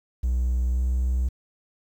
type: tone with pitch glide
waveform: triangle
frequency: 61.74 to 62.93 Hz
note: B1 to B1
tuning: 0 to +33 cents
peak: -18 dBFS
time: 0.23-1.29 s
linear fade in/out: 10 ms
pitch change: +33 cents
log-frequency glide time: 0.72-0.81 s
effects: tanh soft clip ceiling -14 dBFS + 9-bit